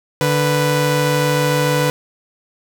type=tone pair together; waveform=sawtooth; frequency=146.84 / 493.9 Hz; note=D3 / B4; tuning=0 / 0 cents; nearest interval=octave + major sixth; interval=2100 cents; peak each=-13 dBFS; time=0.21-1.9 s; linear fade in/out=0 ms; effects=none